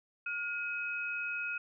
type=tone pair together; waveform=sine; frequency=1424 / 2537 Hz; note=F6 / D#7; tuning=+33 / +33 cents; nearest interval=minor seventh; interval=1000 cents; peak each=-37 / -36 dBFS; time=0.26-1.58 s; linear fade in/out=5 ms; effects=none